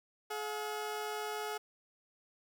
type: tone pair together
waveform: 20% pulse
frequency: 425.5 / 717 Hz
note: G#4 / F5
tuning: +42 / +45 cents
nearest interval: major sixth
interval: 903 cents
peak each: -33 / -38 dBFS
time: 0.3-1.58 s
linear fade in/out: 10 ms
effects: none